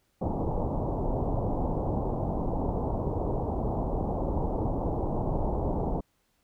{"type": "low-pass noise", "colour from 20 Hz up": "pink", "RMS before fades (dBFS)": -29, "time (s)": [0.21, 6.01], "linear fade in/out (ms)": 10, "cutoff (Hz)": 920, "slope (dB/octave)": 48, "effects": ["pink hiss -72 dBFS RMS until 6.43 s"]}